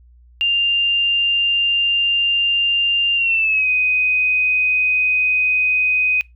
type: tone with pitch glide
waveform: sine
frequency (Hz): 2794 to 2504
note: F7 to D#7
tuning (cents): 0 to +10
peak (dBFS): -14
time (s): 0.41-6.21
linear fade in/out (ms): 0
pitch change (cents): -190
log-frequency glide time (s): 3.15-3.69
effects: noise-tail reverb RT60 0.2 s tail -23 dB re dry + added 60 Hz sine -45 dBFS peak until 6.35 s